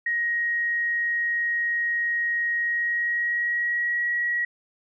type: tone with pitch glide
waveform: sine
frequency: 1883 to 1913.7 Hz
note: A#6 to A#6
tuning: +17 to +45 cents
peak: -22 dBFS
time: 0.06-4.45 s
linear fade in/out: 5 ms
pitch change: +28 cents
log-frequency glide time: 2.55-4.09 s
effects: none